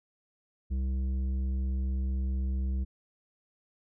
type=tone with tanh clipping; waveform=triangle; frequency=65.41 Hz; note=C2; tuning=in tune; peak=-29 dBFS; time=0.7-2.85 s; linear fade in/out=20 ms; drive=13 dB; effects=none